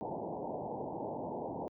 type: low-pass noise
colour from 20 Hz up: white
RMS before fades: -39 dBFS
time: 0.01-1.68 s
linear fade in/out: 0 ms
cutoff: 920 Hz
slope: 96 dB/octave
effects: high-pass 150 Hz 12 dB/octave